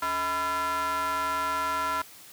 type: ring-modulated tone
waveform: square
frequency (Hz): 179.9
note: F#3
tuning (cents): -48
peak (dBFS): -24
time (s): 0.02-2.02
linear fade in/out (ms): 5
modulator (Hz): 1180
effects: white hiss -49 dBFS RMS until 2.32 s + high-pass 80 Hz 12 dB/octave